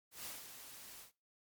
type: noise with ADSR envelope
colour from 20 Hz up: white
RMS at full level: -45 dBFS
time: 0.11-1.12 s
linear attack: 140 ms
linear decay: 180 ms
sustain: -8 dB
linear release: 120 ms
effects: noise-tail reverb RT60 0.3 s tail -21 dB re dry + MP3 96 kbps